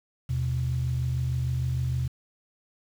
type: tone pair together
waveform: sine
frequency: 79.8 / 126.36 Hz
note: D#2 / B2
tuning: +44 / +40 cents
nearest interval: minor sixth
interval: 796 cents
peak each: -29 / -25 dBFS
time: 0.29-2.08 s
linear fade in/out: 10 ms
effects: tanh soft clip ceiling -18 dBFS + 8-bit